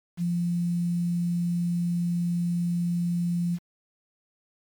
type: tone with quantisation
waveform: sine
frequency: 173.4 Hz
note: F3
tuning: 12 cents flat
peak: -23 dBFS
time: 0.17-3.59 s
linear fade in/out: 50 ms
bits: 8
effects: MP3 96 kbps